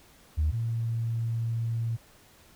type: tone pair in turn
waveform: sine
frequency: 76.8 / 115.07 Hz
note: D#2 / A#2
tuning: -22 / -22 cents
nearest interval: perfect fifth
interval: 700 cents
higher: second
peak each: -21 / -26 dBFS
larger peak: first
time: 0.37-0.52 / 0.52-1.97 s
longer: second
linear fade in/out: 20 ms
effects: tanh soft clip ceiling -19 dBFS + pink hiss -57 dBFS RMS until 2.55 s